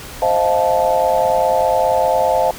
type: chord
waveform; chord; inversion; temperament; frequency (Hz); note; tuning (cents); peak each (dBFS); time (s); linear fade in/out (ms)
sine; F dominant seventh; second; just; 523.8 / 628.6 / 698.5 / 873.1; C5 / Eb5 / F5 / A5; +2 / +18 / 0 / -14; -18; 0.22-2.51; 2
effects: pink hiss -33 dBFS RMS until 2.58 s